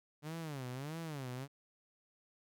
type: tone with vibrato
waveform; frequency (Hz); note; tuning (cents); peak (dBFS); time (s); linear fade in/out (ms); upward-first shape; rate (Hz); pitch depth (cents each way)
sawtooth; 143.8; D3; -36; -37; 0.22-1.48; 50; sine; 1.6; 250
effects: none